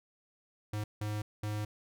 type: tone bursts at uneven times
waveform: square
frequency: 105.5 Hz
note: G#2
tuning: 28 cents sharp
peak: -34 dBFS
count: 3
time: 0.73-0.84 / 1.01-1.22 / 1.43-1.65 s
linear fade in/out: 5 ms
effects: none